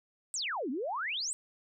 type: exponential two-way sweep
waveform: sine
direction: down then up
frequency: 8530 to 237.1 to 8530 Hz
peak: -32 dBFS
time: 0.34-1.33 s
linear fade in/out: 0 ms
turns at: 0.7 s
effects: none